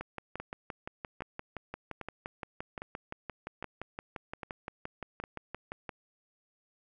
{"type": "two click trains", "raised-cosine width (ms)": 0.5, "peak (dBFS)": [-23, -24], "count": [35, 7], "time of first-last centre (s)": [[0.01, 5.892], [0.4, 5.239]], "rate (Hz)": [5.78, 1.24], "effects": []}